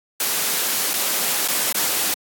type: noise with dropouts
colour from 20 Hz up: white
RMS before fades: -21 dBFS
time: 0.2-2.14 s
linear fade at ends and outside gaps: 2 ms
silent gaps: 0.934-0.938 / 1.478-1.484 / 1.726-1.746 s
effects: high-pass 200 Hz 12 dB/octave + AAC 64 kbps

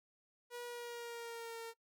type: tone with pitch glide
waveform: sawtooth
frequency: 482.6 to 457.9 Hz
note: B4 to A#4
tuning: -40 to -31 cents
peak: -40 dBFS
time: 0.5-1.74 s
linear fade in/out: 50 ms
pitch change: -91 cents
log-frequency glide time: 0.64-1.59 s
effects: noise-tail reverb RT60 0.1 s tail -20 dB re dry

